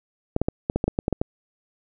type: clicks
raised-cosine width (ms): 2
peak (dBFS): -8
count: 11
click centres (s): 0.364 / 0.416 / 0.485 / 0.699 / 0.76 / 0.841 / 0.88 / 0.989 / 1.081 / 1.127 / 1.215
effects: none